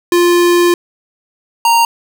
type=tone pair in turn; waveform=square; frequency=349.2 / 928 Hz; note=F4 / A#5; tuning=0 / -8 cents; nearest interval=octave + perfect fourth; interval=1692 cents; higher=second; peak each=-8 dBFS; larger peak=neither; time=0.12-0.74 / 1.65-1.85 s; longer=first; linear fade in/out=2 ms; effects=none